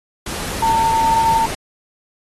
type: tone in noise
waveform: sine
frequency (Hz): 900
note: A5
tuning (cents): +39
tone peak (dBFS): -13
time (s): 0.62-1.46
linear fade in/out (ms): 5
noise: pink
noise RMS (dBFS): -26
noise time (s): 0.26-1.55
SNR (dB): +10
effects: AAC 32 kbps